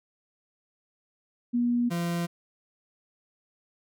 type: tone pair in turn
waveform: sine / 40% pulse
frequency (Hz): 240.7 / 171.53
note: B3 / F3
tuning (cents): -44 / -31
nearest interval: tritone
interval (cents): 587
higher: first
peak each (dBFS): -22 / -26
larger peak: first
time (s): 1.53-1.9 / 1.9-2.27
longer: neither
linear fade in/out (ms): 20
effects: none